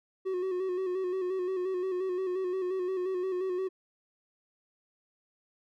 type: tone with vibrato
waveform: triangle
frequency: 370 Hz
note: F#4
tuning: in tune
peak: -27 dBFS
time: 0.25-3.69 s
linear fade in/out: 20 ms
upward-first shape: square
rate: 5.7 Hz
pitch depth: 42 cents each way
effects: none